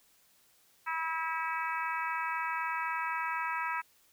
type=harmonic tone; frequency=323.9 Hz; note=E4; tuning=30 cents flat; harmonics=3 / 4 / 5 / 6 / 7 / 8; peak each=-35 / -37 / -39 / -41 / -42 / -43 dBFS; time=0.86-3.82 s; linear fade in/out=20 ms; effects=white hiss -66 dBFS RMS until 4.12 s